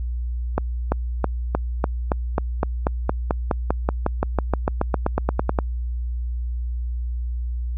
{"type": "accelerating click train", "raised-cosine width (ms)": 1, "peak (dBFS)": -5, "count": 27, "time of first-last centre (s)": [0.58, 5.588], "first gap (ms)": 340, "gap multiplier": 0.95, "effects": ["added 60 Hz sine -23 dBFS peak until 7.77 s"]}